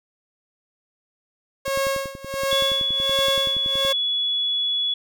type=tone with tremolo; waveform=sawtooth; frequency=545 Hz; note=C#5; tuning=29 cents flat; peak=-16 dBFS; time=1.65-3.93 s; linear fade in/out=10 ms; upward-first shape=sine; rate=1.4 Hz; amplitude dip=90%
type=click train; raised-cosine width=3 ms; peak=-23 dBFS; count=24; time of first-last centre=1.68-3.85 s; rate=10.6 Hz
type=tone; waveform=sine; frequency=3395 Hz; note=G#7; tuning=37 cents sharp; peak=-20 dBFS; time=2.51-4.94 s; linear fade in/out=5 ms
effects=none